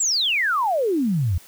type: exponential sweep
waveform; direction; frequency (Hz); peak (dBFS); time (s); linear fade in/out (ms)
sine; down; 7870 to 79.6; -18; 0-1.38; 5
effects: white hiss -48 dBFS RMS until 1.47 s